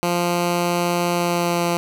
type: tone with pitch glide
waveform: 10% pulse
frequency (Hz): 174.3 to 172.3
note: F3 to F3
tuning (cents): -3 to -23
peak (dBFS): -10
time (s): 0.03-1.77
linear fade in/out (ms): 0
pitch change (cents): -20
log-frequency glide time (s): 1.1-1.65
effects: none